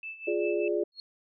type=tone with tremolo; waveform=sine; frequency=2635 Hz; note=E7; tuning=1 cent flat; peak=-35 dBFS; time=0.03-0.68 s; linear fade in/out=2 ms; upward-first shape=sine; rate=5.1 Hz; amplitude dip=75%
type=chord; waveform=sine; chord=D diminished; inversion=first; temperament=equal; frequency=349.2 / 415.3 / 587.3 Hz; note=F4 / Ab4 / D5; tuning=0 / 0 / 0 cents; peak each=-29 / -29 / -32 dBFS; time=0.27-0.84 s; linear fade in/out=10 ms
type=tone with exponential growth; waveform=sine; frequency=4300 Hz; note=C8; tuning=47 cents sharp; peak=-35 dBFS; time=0.92-1 s; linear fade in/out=1 ms; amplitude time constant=16 ms
effects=none